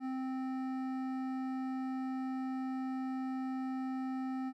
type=tone with hard clipping; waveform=sine; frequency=261.2 Hz; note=C4; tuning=3 cents flat; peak=-37 dBFS; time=0-4.53 s; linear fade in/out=50 ms; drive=12 dB; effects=none